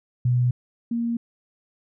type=tone pair in turn; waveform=sine; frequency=123.47 / 233.8 Hz; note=B2 / A#3; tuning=0 / +5 cents; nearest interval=major seventh; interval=1105 cents; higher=second; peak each=-17 / -22 dBFS; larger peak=first; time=0.25-0.51 / 0.91-1.17 s; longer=neither; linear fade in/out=5 ms; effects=none